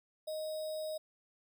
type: tone with sample-and-hold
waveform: sine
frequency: 623 Hz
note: D#5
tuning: 2 cents sharp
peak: -36 dBFS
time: 0.27-0.98 s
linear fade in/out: 10 ms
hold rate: 4410 Hz
effects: none